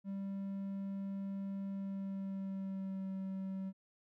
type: tone with pitch glide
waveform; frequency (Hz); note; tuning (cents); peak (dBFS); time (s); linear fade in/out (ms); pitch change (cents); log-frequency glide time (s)
triangle; 196 to 191.41; G3 to G3; 0 to -41; -36; 0.04-3.73; 50; -41; 1.71-3.09
effects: none